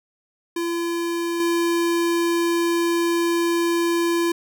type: tone with level steps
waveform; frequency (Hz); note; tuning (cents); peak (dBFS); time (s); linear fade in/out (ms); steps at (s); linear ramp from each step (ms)
square; 340; F4; -46; -23 / -19; 0.56-4.32; 5; 1.4; 2
effects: none